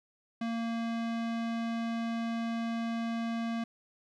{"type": "tone", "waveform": "square", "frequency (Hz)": 230, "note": "A#3", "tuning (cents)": -23, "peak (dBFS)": -32, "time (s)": [0.41, 3.64], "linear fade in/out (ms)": 5, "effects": ["low-pass 4000 Hz 12 dB/octave", "12-bit"]}